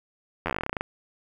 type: slowing click train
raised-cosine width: 0.5 ms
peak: -12 dBFS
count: 16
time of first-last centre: 0.46-0.809 s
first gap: 11 ms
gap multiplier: 1.1
effects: 8-bit